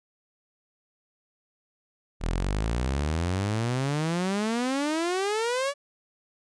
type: exponential sweep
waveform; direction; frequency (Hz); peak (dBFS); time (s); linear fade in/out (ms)
sawtooth; up; 38.96 to 579; -21; 2.2-5.74; 50
effects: resampled to 22050 Hz